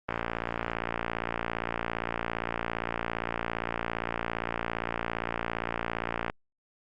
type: click train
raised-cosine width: 0.5 ms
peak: -14 dBFS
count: 358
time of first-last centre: 0.09-6.299 s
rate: 57.5 Hz
effects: Opus 24 kbps